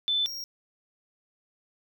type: tone pair in turn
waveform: sine / square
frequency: 3520 / 5588 Hz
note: A7 / F8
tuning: 0 / 0 cents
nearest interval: minor sixth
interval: 800 cents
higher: second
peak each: -23 / -35 dBFS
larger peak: first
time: 0.08-0.26 / 0.26-0.44 s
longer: neither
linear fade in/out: 0 ms
effects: none